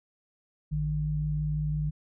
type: tone pair together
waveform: sine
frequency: 56.56 / 151 Hz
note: A1 / D3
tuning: +48 / +48 cents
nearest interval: octave + perfect fourth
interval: 1700 cents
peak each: -33 / -27 dBFS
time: 0.71-1.91 s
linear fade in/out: 20 ms
effects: none